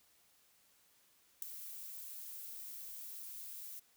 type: noise with ADSR envelope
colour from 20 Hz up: violet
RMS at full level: -33 dBFS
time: 1.42-3.8 s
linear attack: 4 ms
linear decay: 3 ms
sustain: -15 dB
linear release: 12 ms
effects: white hiss -70 dBFS RMS until 3.96 s